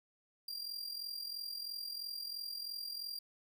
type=tone with amplitude modulation; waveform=45% pulse; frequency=4761 Hz; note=D8; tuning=23 cents sharp; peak=-37 dBFS; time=0.48-3.19 s; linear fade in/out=5 ms; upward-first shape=sine; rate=43 Hz; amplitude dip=65%; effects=none